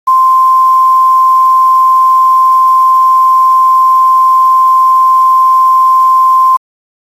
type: tone with quantisation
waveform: sine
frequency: 1043 Hz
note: C6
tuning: 6 cents flat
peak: -3 dBFS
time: 0.07-6.57 s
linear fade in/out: 10 ms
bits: 5
effects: AAC 48 kbps